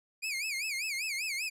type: tone with vibrato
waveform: sawtooth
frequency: 2349 Hz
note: D7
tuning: in tune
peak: -29 dBFS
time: 0.22-1.5 s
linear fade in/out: 20 ms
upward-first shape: sine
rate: 5.1 Hz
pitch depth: 190 cents each way
effects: low-pass 12000 Hz 12 dB/octave